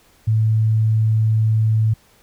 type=tone; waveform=sine; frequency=110 Hz; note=A2; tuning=in tune; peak=-13 dBFS; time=0.27-1.94 s; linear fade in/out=10 ms; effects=pink hiss -54 dBFS RMS until 2.22 s